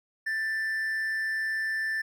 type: tone with amplitude modulation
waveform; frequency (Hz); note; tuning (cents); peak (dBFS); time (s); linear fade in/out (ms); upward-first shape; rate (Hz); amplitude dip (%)
triangle; 1771; A6; +11; -24; 0.26-2.02; 10; sine; 198; 30
effects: none